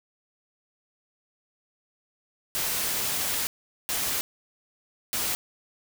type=noise bursts at uneven times; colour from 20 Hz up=white; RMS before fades=-28 dBFS; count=3; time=2.55-3.47 / 3.89-4.21 / 5.13-5.35 s; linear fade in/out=0 ms; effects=none